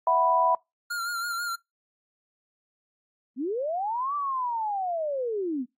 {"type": "chord", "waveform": "sine", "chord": "E suspended second", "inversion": "none", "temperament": "equal", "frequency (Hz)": [659.3, 740, 987.8], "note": ["E5", "F#5", "B5"], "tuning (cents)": [0, 0, 0], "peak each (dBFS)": [-25, -27, -21], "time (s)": [0.07, 0.55], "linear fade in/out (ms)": 2}
{"type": "tone with vibrato", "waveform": "square", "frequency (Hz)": 1396.9, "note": "F6", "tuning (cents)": 0, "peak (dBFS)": -29, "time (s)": [0.9, 1.56], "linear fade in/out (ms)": 10, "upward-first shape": "sine", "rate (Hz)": 6.1, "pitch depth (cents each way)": 44}
{"type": "linear two-way sweep", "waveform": "sine", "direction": "up then down", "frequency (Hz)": [230.5, 1174.7, 230.5], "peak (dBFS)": -26, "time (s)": [3.36, 5.66], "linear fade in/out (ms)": 50, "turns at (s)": 4.15}
{"effects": ["noise-tail reverb RT60 0.2 s tail -25 dB re dry", "AAC 48 kbps"]}